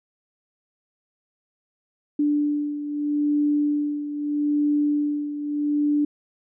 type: beating tone pair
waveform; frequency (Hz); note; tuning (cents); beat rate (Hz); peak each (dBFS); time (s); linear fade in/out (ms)
sine; 293.7 / 294.49; D4 / D4; 0 / +5; 0.79; -21 / -27; 2.19-6.05; 5
effects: none